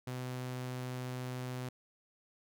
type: tone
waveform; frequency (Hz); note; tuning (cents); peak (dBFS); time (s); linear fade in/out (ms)
sawtooth; 126.6; B2; +43; -34; 0.07-1.69; 5
effects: none